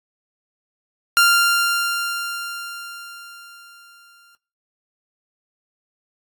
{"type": "tone with exponential decay", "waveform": "sawtooth", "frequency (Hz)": 1392, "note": "F6", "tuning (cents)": -6, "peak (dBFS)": -7, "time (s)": [1.17, 4.35], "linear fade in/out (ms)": 0, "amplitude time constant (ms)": 690, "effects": ["noise-tail reverb RT60 0.5 s tail -25 dB re dry", "AAC 64 kbps"]}